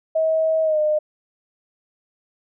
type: tone with pitch glide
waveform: sine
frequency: 639 to 609.1 Hz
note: D#5 to D#5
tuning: +46 to -37 cents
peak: -16 dBFS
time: 0.15-0.99 s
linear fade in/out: 10 ms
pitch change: -83 cents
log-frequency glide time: 0.63-0.79 s
effects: none